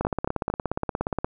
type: two click trains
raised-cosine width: 1 ms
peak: -11 / -11 dBFS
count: 3 / 22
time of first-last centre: 0.05-0.5 / 0.01-1.245 s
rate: 4.44 / 17 Hz
effects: none